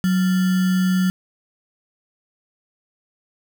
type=tone with sample-and-hold; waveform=sine; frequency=185 Hz; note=F#3; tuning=in tune; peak=-15 dBFS; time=0.04-1.1 s; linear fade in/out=0 ms; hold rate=1575 Hz; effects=none